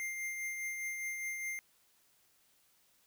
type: tone with tremolo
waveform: square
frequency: 2100 Hz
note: C7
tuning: 6 cents sharp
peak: -36 dBFS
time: 0-1.59 s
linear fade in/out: 0 ms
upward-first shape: triangle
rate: 4.9 Hz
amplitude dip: 40%
effects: white hiss -70 dBFS RMS until 3.06 s